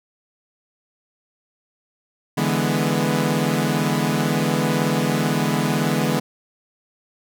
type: chord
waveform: sawtooth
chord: E dominant seventh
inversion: third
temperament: equal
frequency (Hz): 146.83 / 164.81 / 207.7 / 246.9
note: D3 / E3 / G#3 / B3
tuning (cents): 0 / 0 / 0 / 0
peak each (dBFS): -20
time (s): 2.37-6.2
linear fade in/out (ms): 10
effects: none